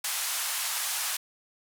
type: band-pass noise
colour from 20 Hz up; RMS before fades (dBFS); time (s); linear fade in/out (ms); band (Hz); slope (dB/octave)
white; -31; 0.04-1.17; 5; 760 to 13000; 24
effects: none